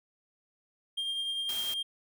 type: tone with tremolo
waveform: triangle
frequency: 3204 Hz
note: G7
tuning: 37 cents sharp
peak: -28 dBFS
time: 0.97-1.83 s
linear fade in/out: 10 ms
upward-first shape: triangle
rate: 10 Hz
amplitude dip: 35%
type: noise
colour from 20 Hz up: white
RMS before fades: -41 dBFS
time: 1.49-1.74 s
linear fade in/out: 2 ms
effects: none